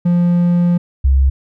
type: tone pair in turn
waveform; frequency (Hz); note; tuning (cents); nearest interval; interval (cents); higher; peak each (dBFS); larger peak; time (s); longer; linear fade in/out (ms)
triangle / sine; 174.61 / 67.17; F3 / C2; 0 / +46; octave + perfect fourth; 1654; first; -8; neither; 0.05-0.78 / 1.04-1.3; first; 10
effects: none